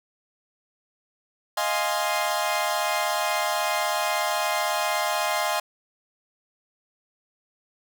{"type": "chord", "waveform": "sawtooth", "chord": "F minor seventh", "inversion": "third", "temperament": "equal", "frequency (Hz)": [622.3, 698.5, 830.6, 1046.5], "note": ["Eb5", "F5", "Ab5", "C6"], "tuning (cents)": [0, 0, 0, 0], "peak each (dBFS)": -25, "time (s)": [1.57, 5.6], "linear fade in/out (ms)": 5, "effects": []}